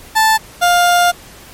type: tone pair in turn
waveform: 30% pulse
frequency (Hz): 880 / 703.6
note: A5 / F5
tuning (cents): 0 / +13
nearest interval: major third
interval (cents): 387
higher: first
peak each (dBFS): -6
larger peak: neither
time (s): 0.15-0.38 / 0.61-1.12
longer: second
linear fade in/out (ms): 20
effects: pink hiss -38 dBFS RMS until 1.53 s + MP3 64 kbps